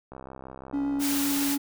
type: click train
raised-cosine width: 1 ms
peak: -27 dBFS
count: 60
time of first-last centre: 0.12-1.017 s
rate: 65.8 Hz
type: tone with vibrato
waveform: triangle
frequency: 281.5 Hz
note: C#4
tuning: 27 cents sharp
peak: -23 dBFS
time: 0.73-1.58 s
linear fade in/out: 10 ms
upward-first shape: triangle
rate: 7.7 Hz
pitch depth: 12 cents each way
type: noise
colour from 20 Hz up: white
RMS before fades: -30 dBFS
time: 0.99-1.58 s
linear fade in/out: 50 ms
effects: none